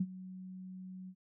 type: tone with ADSR envelope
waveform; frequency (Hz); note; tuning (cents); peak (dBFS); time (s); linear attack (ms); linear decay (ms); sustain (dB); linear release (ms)
sine; 185.8; F#3; +7; -27; 0-1.15; 7; 49; -17; 65
effects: none